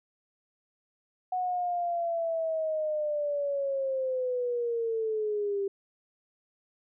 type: linear sweep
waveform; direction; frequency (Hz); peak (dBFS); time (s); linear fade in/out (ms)
sine; down; 738 to 392; -27; 1.32-5.68; 5
effects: none